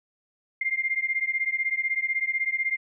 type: beating tone pair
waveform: sine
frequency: 2100 / 2116 Hz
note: C7 / C7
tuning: +6 / +19 cents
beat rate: 16 Hz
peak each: -27 dBFS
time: 0.61-2.77 s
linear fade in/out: 5 ms
effects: none